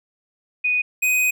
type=tone pair in turn; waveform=sine / square; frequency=2481 / 2500 Hz; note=D#7 / D#7; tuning=-6 / +8 cents; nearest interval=unison; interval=14 cents; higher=second; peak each=-17 dBFS; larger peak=neither; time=0.64-0.82 / 1.02-1.31 s; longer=second; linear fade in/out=10 ms; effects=none